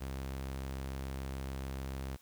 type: tone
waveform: sawtooth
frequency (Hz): 66.9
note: C2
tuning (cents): +39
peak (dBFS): -34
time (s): 0-2.17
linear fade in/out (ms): 20
effects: white hiss -64 dBFS RMS until 2.21 s